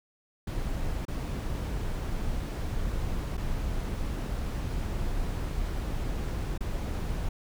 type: noise with dropouts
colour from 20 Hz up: brown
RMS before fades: -31 dBFS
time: 0.47-7.29 s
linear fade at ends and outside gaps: 5 ms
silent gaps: 1.053-1.081 / 3.371-3.376 / 6.578-6.606 s
effects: none